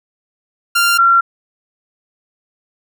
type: tone pair in turn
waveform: sawtooth / sine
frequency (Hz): 1390 / 1369.3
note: F6 / F6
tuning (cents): -9 / -35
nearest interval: unison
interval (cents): 26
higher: first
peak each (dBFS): -7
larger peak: neither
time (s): 0.75-0.98 / 0.98-1.21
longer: neither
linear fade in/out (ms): 10
effects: none